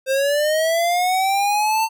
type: linear sweep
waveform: square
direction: up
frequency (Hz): 523.3 to 901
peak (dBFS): -17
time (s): 0.06-1.89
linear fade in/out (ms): 50
effects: none